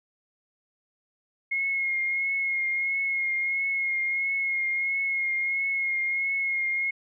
sine tone with vibrato, 2157 Hz, C#7, 48 cents flat, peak -24 dBFS, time 1.51-6.91 s, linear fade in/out 10 ms, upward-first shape triangle, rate 1.5 Hz, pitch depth 31 cents each way, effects none

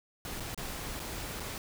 pink noise with dropouts, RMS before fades -39 dBFS, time 0.25-1.58 s, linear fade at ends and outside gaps 1 ms, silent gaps 0.399-0.404 / 0.546-0.576 / 0.995-1 / 1.398-1.402 s, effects none

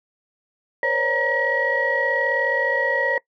sine tone cluster, 478 / 533 / 572 / 938 / 1911 Hz, A#4 / C5 / D5 / A#5 / A#6, +43 / +32 / -46 / +11 / +43 cents, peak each -29 / -24 / -26 / -27 / -21 dBFS, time 0.83-3.18 s, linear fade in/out 2 ms, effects noise-tail reverb RT60 0.1 s tail -22 dB re dry + tanh soft clip ceiling -10 dBFS

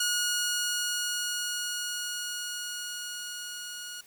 10% pulse tone with level ramp, 1444 Hz, F#6, 43 cents flat, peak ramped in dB -17 to -30 dBFS, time 0-4.01 s, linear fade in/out 5 ms, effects white hiss -57 dBFS RMS until 4.06 s

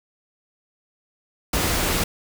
pink noise, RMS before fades -22 dBFS, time 1.53-2.04 s, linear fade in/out 5 ms, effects none

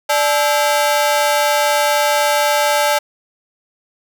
sawtooth ring-modulated tone, 727 Hz, F#5, 31 cents flat, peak -6 dBFS, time 0.09-2.99 s, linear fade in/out 10 ms, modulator 138 Hz, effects none

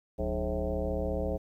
sine tone with frequency modulation, 304.6 Hz, D#4, 37 cents flat, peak -28 dBFS, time 0.18-1.38 s, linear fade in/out 20 ms, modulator 115 Hz, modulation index 3, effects 11-bit

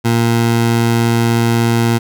20% pulse tone, 116.54 Hz, A#2, in tune, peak -6 dBFS, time 0.04-1.99 s, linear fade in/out 20 ms, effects none

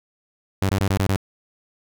sawtooth tone bursts, 96.7 Hz, G2, 23 cents flat, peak -14 dBFS, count 6, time 0.62-1.161 s, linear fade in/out 0 ms, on 71 ms, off 23 ms, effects none

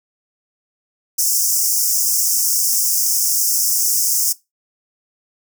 pink high-pass noise, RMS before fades -17 dBFS, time 1.18-4.33 s, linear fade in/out 10 ms, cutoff 5200 Hz, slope 96 dB/octave, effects noise-tail reverb RT60 0.2 s tail -19 dB re dry

